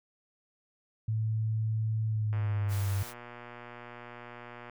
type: tone with pitch glide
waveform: sine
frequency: 110 to 98 Hz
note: A2 to G2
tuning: 0 to 0 cents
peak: -27 dBFS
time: 1.08-3.03 s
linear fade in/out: 5 ms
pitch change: -200 cents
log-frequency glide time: 2.07-2.91 s
type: click train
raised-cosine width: 0.5 ms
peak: -30 dBFS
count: 285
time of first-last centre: 2.33-4.697 s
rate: 120 Hz
type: high-pass noise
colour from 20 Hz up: white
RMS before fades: -45 dBFS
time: 2.68-3.14 s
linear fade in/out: 50 ms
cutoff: 530 Hz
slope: 48 dB/octave
effects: none